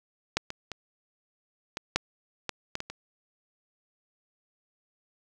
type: clicks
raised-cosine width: 0.2 ms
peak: -7 / -18 / -19 / -15 / -6 / -13 / -14 / -17 / -21 dBFS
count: 9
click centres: 0.37 / 0.504 / 0.717 / 1.771 / 1.96 / 2.493 / 2.754 / 2.804 / 2.9 s
effects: none